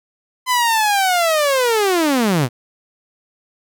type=linear sweep; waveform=sawtooth; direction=down; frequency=1023 to 111.8 Hz; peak=-10 dBFS; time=0.46-2.49 s; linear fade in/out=50 ms; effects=none